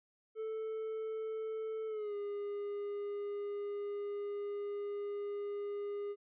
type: tone with pitch glide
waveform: triangle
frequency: 440 to 408.2 Hz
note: A4 to G#4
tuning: 0 to -30 cents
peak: -35 dBFS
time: 0.35-6.16 s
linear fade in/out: 50 ms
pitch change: -130 cents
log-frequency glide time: 1.87-2.15 s
effects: resampled to 8000 Hz